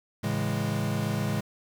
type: chord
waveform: square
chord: A major seventh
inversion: none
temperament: equal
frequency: 110 / 138.59 / 164.81 / 207.7 Hz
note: A2 / C#3 / E3 / G#3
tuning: 0 / 0 / 0 / 0 cents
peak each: -32 / -33 / -35 / -32 dBFS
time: 0.23-1.41 s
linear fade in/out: 10 ms
effects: 9-bit